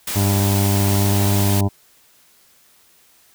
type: noise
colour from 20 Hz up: white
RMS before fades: -25 dBFS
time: 0.07-1.61 s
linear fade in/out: 5 ms
type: harmonic tone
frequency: 99.6 Hz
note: G2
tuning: 28 cents sharp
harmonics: 1 / 2 / 3 / 4 / 6 / 7 / 8 / 9 / 10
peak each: -16 / -22 / -26 / -28 / -32 / -33 / -34 / -35 / -36 dBFS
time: 0.15-1.69 s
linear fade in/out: 20 ms
effects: white hiss -54 dBFS RMS until 3.34 s